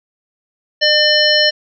harmonic tone, 600 Hz, D5, 37 cents sharp, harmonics 1 / 3 / 5 / 7 / 9, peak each -16 / -16 / -16 / -16 / -16 dBFS, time 0.81-1.51 s, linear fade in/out 20 ms, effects none

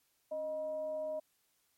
sine tone with frequency modulation, 620 Hz, D#5, 6 cents flat, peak -35 dBFS, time 0.31-1.2 s, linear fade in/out 10 ms, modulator 345 Hz, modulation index 0.25, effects white hiss -75 dBFS RMS until 1.77 s + MP3 64 kbps

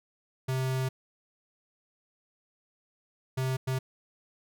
square tone bursts at uneven times, 130.7 Hz, C3, 1 cent flat, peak -28 dBFS, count 3, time 0.48-0.89 / 3.37-3.57 / 3.67-3.79 s, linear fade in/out 10 ms, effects none

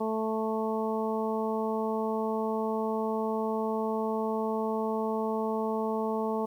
harmonic tone, 220 Hz, A3, in tune, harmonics 1 / 2 / 3 / 4 / 5, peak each -32 / -31 / -36 / -35 / -39 dBFS, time 0-6.46 s, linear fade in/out 10 ms, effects 10-bit

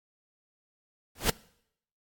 pink noise with exponential growth, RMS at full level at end -19 dBFS, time 1.15-1.3 s, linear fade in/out 5 ms, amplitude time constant 31 ms, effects noise-tail reverb RT60 0.7 s tail -23 dB re dry + AAC 64 kbps

